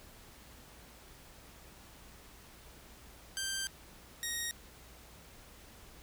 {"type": "tone pair in turn", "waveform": "10% pulse", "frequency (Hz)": [1572, 1875.5], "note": ["G6", "A#6"], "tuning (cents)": [4, 10], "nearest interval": "minor third", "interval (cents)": 306, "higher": "second", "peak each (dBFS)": -26, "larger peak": "neither", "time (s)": [[3.37, 3.67], [4.23, 4.51]], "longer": "first", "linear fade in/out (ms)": 0, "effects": ["added 60 Hz sine -60 dBFS peak until 6.02 s", "pink hiss -56 dBFS RMS until 6.02 s"]}